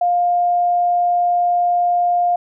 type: tone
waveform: sine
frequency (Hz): 705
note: F5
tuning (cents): +16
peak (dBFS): -13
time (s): 0.01-2.36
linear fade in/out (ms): 5
effects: none